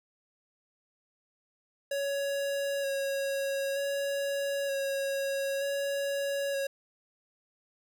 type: tone with vibrato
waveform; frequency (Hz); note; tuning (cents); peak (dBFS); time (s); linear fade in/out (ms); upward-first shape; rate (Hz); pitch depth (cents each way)
square; 554.4; C#5; 0; -30; 1.91-6.67; 5; square; 0.54; 14
effects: none